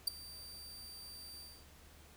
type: tone with ADSR envelope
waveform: sawtooth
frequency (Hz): 4669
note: D8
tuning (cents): -11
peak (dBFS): -24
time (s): 0.07-1.66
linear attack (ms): 7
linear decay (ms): 9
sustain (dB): -22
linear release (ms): 260
effects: added 74 Hz sine -61 dBFS peak until 2.16 s + pink hiss -61 dBFS RMS until 2.16 s